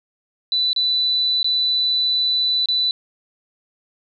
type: tone with dropouts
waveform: sine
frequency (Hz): 3983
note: B7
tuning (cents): +14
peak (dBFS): -16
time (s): 0.52-2.91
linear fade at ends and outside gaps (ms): 1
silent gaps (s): 0.731-0.762 / 1.43-1.444 / 2.658-2.686
effects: none